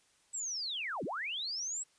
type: linear two-way sweep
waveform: sine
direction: down then up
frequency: 7900 to 134.1 to 7900 Hz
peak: -35 dBFS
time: 0.33-1.84 s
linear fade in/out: 20 ms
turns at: 1.04 s
effects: white hiss -69 dBFS RMS until 1.98 s + resampled to 22050 Hz